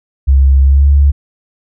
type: tone with pitch glide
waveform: sine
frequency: 67.7 to 70.78 Hz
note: C#2 to C#2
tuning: -40 to +37 cents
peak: -4 dBFS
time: 0.27-1.12 s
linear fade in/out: 20 ms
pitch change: +77 cents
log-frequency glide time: 0.63-0.88 s
effects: none